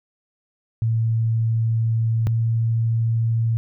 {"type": "tone pair in turn", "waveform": "sine", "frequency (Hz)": [113.3, 114.15], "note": ["A#2", "A#2"], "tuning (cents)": [-49, -36], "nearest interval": "unison", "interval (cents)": 13, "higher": "second", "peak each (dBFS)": -17, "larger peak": "neither", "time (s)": [[0.82, 2.27], [2.27, 3.57]], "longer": "first", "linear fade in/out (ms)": 0, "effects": []}